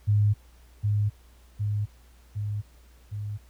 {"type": "tone with echo", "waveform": "sine", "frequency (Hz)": 104, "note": "G#2", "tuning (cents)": 3, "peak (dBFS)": -18, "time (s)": [0.07, 0.34], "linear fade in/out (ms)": 20, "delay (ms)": 760, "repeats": 4, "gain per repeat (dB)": -3, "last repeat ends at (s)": 3.38, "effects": ["added 60 Hz sine -52 dBFS peak until 3.49 s", "pink hiss -61 dBFS RMS until 3.49 s"]}